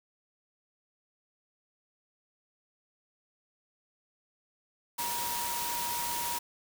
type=tone in noise; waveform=sine; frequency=952 Hz; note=A#5; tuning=36 cents sharp; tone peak=-35 dBFS; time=4.98-6.39 s; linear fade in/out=10 ms; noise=white; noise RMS=-35 dBFS; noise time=4.98-6.39 s; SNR=-3 dB; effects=none